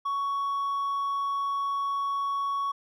sine tone with hard clipping, 1116 Hz, C#6, 11 cents sharp, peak -27 dBFS, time 0.05-2.72 s, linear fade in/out 10 ms, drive 2 dB, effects none

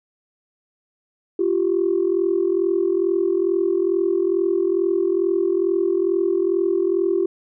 sine tone pair together, 345.7 / 388 Hz, F4 / G4, -18 / -18 cents, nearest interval major second, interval 200 cents, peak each -19 dBFS, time 1.39-7.26 s, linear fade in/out 5 ms, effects tanh soft clip ceiling -9 dBFS

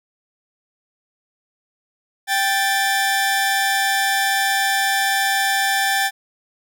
sawtooth tone pair together, 784 / 1758.7 Hz, G5 / A6, 0 / -1 cents, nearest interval octave + major second, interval 1399 cents, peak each -16 dBFS, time 2.27-6.11 s, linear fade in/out 50 ms, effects none

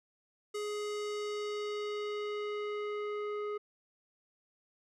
square tone with low-pass filter sweep, 417.4 Hz, G#4, 9 cents sharp, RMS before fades -37 dBFS, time 0.54-3.58 s, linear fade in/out 10 ms, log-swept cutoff 9000 to 1500 Hz, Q 1.1, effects none

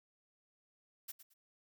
blue noise with echo, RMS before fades -45 dBFS, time 1.08-1.12 s, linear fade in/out 10 ms, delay 110 ms, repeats 2, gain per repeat -12 dB, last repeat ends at 1.34 s, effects none

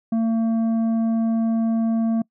sine tone with tanh clipping, 226.2 Hz, A3, 48 cents sharp, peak -19 dBFS, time 0.12-2.22 s, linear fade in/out 5 ms, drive 7 dB, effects noise-tail reverb RT60 0.1 s tail -25 dB re dry

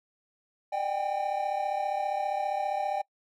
triangle tone cluster, 603 / 768 / 803 Hz, D5 / G5 / G5, +46 / -36 / +41 cents, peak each -32 / -30 / -29 dBFS, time 0.72-3.02 s, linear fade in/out 10 ms, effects noise-tail reverb RT60 0.1 s tail -24 dB re dry

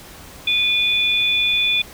sine tone pair together, 2453 / 3475 Hz, D#7 / A7, -25 / -22 cents, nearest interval tritone, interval 603 cents, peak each -18 dBFS, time 0.47-1.82 s, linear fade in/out 5 ms, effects pink hiss -40 dBFS RMS until 1.93 s

